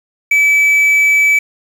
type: tone with quantisation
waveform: triangle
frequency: 2300 Hz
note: D7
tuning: 37 cents flat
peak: -6 dBFS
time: 0.31-1.39 s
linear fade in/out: 5 ms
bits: 6
effects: none